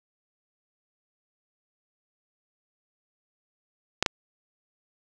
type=clicks; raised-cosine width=0.2 ms; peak=-4 dBFS; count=2; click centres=4.026 / 4.062 s; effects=none